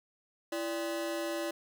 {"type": "ring-modulated tone", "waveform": "40% pulse", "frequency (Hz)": 458.5, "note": "A#4", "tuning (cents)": -29, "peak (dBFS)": -29, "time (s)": [0.52, 1.51], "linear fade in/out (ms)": 5, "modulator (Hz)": 124, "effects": []}